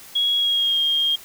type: tone with pitch glide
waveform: sine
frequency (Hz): 3322 to 3227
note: G#7 to G7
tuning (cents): 0 to +50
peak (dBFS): -17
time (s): 0.15-1.16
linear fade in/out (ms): 10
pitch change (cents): -50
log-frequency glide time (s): 0.37-0.79
effects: white hiss -43 dBFS RMS until 1.24 s